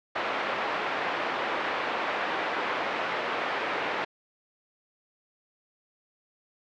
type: band-pass noise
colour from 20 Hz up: pink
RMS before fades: -30 dBFS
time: 0.15-4.05 s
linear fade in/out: 10 ms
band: 530 to 2400 Hz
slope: 12 dB/octave
effects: low-pass 4000 Hz 12 dB/octave